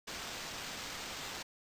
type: noise with sample-and-hold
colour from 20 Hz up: violet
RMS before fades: -43 dBFS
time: 0.07-1.43 s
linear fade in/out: 10 ms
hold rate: 11025 Hz
effects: resampled to 32000 Hz